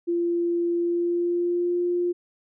sine tone with pitch glide, 343.8 to 351.8 Hz, F4 to F4, -27 to +13 cents, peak -21 dBFS, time 0.07-2.13 s, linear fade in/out 20 ms, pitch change +40 cents, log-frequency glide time 0.76-1.8 s, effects none

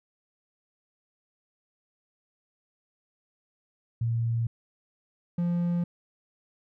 sine / triangle tone pair in turn, 115.8 / 173.5 Hz, A#2 / F3, -11 / -11 cents, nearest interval perfect fifth, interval 700 cents, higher second, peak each -24 / -22 dBFS, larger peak second, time 4.01-4.47 / 5.38-5.84 s, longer neither, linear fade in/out 5 ms, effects none

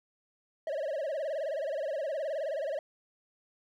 triangle tone with vibrato, 593 Hz, D5, 17 cents sharp, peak -29 dBFS, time 0.67-2.79 s, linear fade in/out 2 ms, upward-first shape sine, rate 19 Hz, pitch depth 170 cents each way, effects none

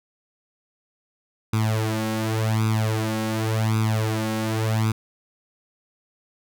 sawtooth tone with flanger, 110 Hz, A2, in tune, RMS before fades -23 dBFS, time 1.53-4.92 s, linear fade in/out 5 ms, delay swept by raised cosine 0.81 to 3.71 ms, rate 0.89 Hz, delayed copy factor +1, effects none

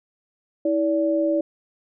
sine tone pair together, 323.8 / 576.9 Hz, E4 / D5, -31 / -31 cents, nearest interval minor seventh, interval 1000 cents, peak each -21 dBFS, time 0.65-1.41 s, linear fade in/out 5 ms, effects none

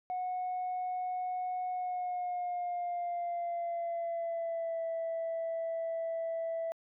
sine tone with pitch glide, 732 to 659.7 Hz, F#5 to E5, -19 to +1 cents, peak -31 dBFS, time 0.1-6.72 s, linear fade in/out 0 ms, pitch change -180 cents, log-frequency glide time 1.69-4.83 s, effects tanh soft clip ceiling -30 dBFS

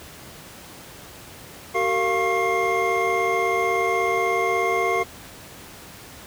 triangle tone cluster, 381.6 / 458 / 696 / 1088 / 2119 Hz, G4 / A#4 / F5 / C#6 / C7, -47 / -31 / -6 / -33 / +21 cents, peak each -24 dBFS, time 1.74-5.04 s, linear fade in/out 20 ms, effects pink hiss -42 dBFS RMS until 6.26 s + high-pass 60 Hz 12 dB/octave

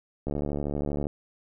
click train, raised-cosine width 2 ms, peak -17 dBFS, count 59, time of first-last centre 0.27-1.069 s, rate 72.6 Hz, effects none

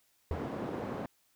white band-pass noise, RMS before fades -38 dBFS, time 0.31-1.06 s, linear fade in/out 2 ms, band 100 to 570 Hz, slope 12 dB/octave
triangle tone with exponential decay, 80.9 Hz, E2, 32 cents flat, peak -26 dBFS, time 0.31-0.46 s, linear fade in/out 0 ms, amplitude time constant 31 ms
effects white hiss -71 dBFS RMS until 1.35 s

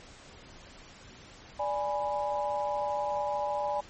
sine chord, G# diminished, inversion second, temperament equal, 587.3 / 830.6 / 987.8 Hz, D5 / G#5 / B5, 0 / 0 / 0 cents, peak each -32 / -31 / -36 dBFS, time 1.59-3.81 s, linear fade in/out 10 ms, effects pink hiss -51 dBFS RMS until 3.89 s + MP3 32 kbps

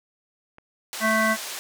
click, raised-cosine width 0.5 ms, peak -31 dBFS, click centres 0.584 s
white band-pass noise, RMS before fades -34 dBFS, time 0.93-1.59 s, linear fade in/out 0 ms, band 460 to 9100 Hz, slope 12 dB/octave
harmonic tone, 220 Hz, A3, in tune, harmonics 1 / 3 / 5 / 7 / 9, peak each -25 / -25 / -25 / -25 / -25 dBFS, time 1-1.37 s, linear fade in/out 50 ms
effects none

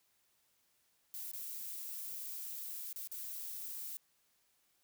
violet noise with dropouts, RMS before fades -44 dBFS, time 1.14-3.97 s, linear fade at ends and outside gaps 0 ms, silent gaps 1.315-1.334 / 2.928-2.96 / 3.074-3.116 s, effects white hiss -75 dBFS RMS until 4.83 s

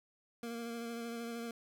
25% pulse tone with vibrato, 233.1 Hz, A#3, in tune, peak -36 dBFS, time 0.43-1.51 s, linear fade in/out 2 ms, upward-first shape sine, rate 13 Hz, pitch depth 20 cents each way, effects none

